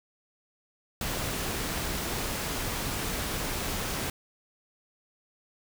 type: noise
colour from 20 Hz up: pink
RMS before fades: -32 dBFS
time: 1.01-4.1 s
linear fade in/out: 2 ms
effects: none